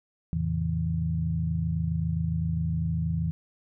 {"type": "tone cluster", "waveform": "sine", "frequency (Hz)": [83.8, 110.9, 135.4, 163.1], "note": ["E2", "A2", "C#3", "E3"], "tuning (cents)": [29, 14, -40, -18], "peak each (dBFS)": [-30, -35, -36, -27], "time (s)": [0.33, 3.31], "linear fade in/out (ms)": 0, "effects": []}